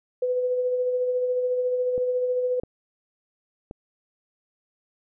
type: tone with tremolo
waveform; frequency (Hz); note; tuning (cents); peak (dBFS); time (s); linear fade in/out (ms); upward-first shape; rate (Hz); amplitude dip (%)
sine; 500; B4; +21; -20; 0.22-2.6; 5; sine; 14; 35
type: clicks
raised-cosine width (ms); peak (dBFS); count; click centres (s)
2; -23; 3; 1.979 / 2.635 / 3.711
effects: none